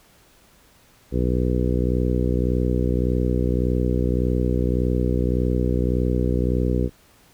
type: harmonic tone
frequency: 61.74 Hz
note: B1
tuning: in tune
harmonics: 1 / 2 / 3 / 4 / 5 / 6 / 7 / 8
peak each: -22 / -25 / -27 / -28 / -29 / -30 / -30 / -31 dBFS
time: 1.11-6.9 s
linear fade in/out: 50 ms
effects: pink hiss -55 dBFS RMS until 7.33 s